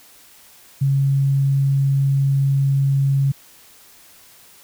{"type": "tone", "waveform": "sine", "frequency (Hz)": 137.6, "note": "C#3", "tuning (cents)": -12, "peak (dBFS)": -14, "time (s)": [0.81, 3.32], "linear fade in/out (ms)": 10, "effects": ["white hiss -48 dBFS RMS until 4.63 s"]}